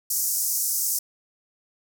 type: band-pass noise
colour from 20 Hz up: white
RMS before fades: -25 dBFS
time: 0.1-0.99 s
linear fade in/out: 5 ms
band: 5400 to 16000 Hz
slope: 48 dB/octave
effects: none